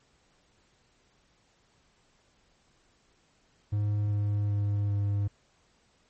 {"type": "tone with pitch steps", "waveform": "triangle", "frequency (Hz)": [103.83, 102.99, 102.16, 101.34], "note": ["G#2", "G#2", "G#2", "G#2"], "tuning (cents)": [0, -14, -28, -42], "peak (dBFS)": -23, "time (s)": [3.72, 5.28], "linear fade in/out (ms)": 10, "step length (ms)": 390, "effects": ["pink hiss -67 dBFS RMS until 6.09 s", "MP3 32 kbps"]}